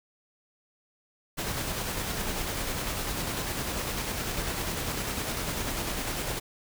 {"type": "noise with tremolo", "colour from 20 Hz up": "pink", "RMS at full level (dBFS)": -31, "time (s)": [1.37, 6.4], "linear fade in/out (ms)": 20, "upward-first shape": "square", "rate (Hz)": 10, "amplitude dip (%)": 25, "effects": []}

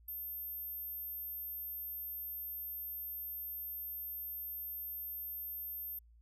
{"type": "tone", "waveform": "sine", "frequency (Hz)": 13290, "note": "G#9", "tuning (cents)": 0, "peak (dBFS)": -40, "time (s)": [0.08, 5.99], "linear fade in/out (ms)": 5, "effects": ["added 57 Hz sine -59 dBFS peak until 6.21 s"]}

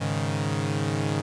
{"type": "chord", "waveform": "sawtooth", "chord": "Ab suspended fourth", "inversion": "none", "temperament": "equal", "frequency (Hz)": [103.83, 138.59, 155.56], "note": ["Ab2", "Db3", "Eb3"], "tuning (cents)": [0, 0, 0], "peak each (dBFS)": -25, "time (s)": [0, 1.22], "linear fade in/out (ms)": 20, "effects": ["resampled to 22050 Hz"]}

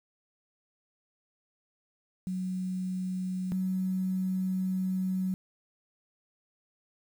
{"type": "tone pair in turn", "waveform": "sine", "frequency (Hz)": [185, 186.83], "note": ["F#3", "F#3"], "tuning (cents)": [0, 17], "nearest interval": "unison", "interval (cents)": 17, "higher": "second", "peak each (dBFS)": [-30, -27], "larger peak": "second", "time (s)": [[2.27, 3.52], [3.52, 5.34]], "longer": "second", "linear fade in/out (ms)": 0, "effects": ["9-bit"]}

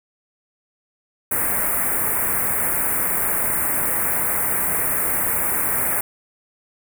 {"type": "band-stop noise", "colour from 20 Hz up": "white", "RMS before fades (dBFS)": -21, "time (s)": [1.31, 6.01], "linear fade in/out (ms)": 5, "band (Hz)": [2200, 8800], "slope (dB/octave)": 48, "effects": []}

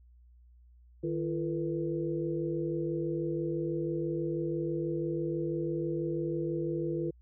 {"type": "tone cluster", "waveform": "sine", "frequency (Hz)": [154.4, 340, 444.2, 490.3], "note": ["D#3", "F4", "A4", "B4"], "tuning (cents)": [-13, -46, 16, -13], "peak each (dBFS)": [-36, -32, -40, -38], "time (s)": [1.03, 7.11], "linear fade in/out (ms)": 10, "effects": ["added 60 Hz sine -55 dBFS peak until 7.21 s"]}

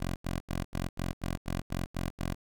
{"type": "tone bursts", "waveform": "10% pulse", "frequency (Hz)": 44.38, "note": "F1", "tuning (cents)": 29, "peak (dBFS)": -23, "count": 10, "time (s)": [0, 2.347], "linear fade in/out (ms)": 10, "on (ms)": 160, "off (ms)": 83, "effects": []}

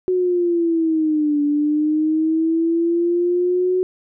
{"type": "linear two-way sweep", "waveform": "sine", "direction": "down then up", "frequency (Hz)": [370, 290, 370], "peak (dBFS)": -15, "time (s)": [0.08, 3.83], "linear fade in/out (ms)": 0, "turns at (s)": 1.42, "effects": []}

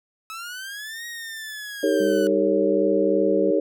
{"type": "linear two-way sweep", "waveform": "sawtooth", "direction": "up then down", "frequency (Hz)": [1290, 1891, 1477], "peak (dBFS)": -29, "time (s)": [0.3, 2.27], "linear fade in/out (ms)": 0, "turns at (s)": 1.06}
{"type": "chord", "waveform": "sine", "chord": "Eb dominant seventh", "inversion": "none", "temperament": "equal with one note detuned", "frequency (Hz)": [311.1, 392, 454.7, 554.4], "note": ["Eb4", "G4", "Bb4", "Db5"], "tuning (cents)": [0, 0, -43, 0], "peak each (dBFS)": -23, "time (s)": [1.83, 3.6], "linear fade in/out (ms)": 5}
{"type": "tone with pitch glide", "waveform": "sine", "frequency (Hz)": [200, 196.56], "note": ["G3", "G3"], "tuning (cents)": [35, 5], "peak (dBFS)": -28, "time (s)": [2, 3.51], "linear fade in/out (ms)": 5, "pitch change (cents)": -30, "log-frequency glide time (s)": [2.18, 3.39]}
{"effects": []}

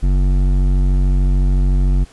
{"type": "tone with hard clipping", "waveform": "triangle", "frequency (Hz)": 46.83, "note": "F#1", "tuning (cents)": 22, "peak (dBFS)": -13, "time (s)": [0.02, 2.05], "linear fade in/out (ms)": 20, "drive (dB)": 15, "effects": ["pink hiss -47 dBFS RMS until 2.12 s", "resampled to 24000 Hz"]}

